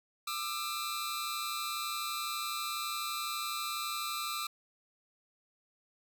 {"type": "tone cluster", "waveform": "sawtooth", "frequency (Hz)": [1195, 1327, 3879, 4144], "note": ["D6", "E6", "B7", "C8"], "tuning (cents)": [30, 11, -32, -17], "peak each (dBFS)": [-34, -37, -39, -40], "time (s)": [0.27, 4.47], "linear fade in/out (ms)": 5, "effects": []}